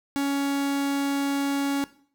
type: tone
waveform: 45% pulse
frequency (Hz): 279.5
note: C#4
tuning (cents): +14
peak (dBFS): -23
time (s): 0.16-1.84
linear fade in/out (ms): 0
effects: noise-tail reverb RT60 0.5 s tail -17 dB re dry